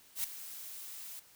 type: noise with ADSR envelope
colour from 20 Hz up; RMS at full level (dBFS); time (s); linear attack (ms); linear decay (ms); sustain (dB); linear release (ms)
blue; -32; 0.15-1.2; 91; 4; -14; 11
effects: white hiss -61 dBFS RMS until 1.35 s